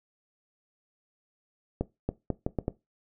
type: accelerating click train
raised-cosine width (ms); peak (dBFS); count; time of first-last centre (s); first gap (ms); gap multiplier
2; -14; 6; 1.81-2.681; 280; 0.76
effects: noise-tail reverb RT60 0.2 s tail -18 dB re dry